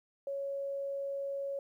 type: tone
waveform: sine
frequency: 555 Hz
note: C#5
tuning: 2 cents sharp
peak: -34 dBFS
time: 0.27-1.59 s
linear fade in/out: 2 ms
effects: 12-bit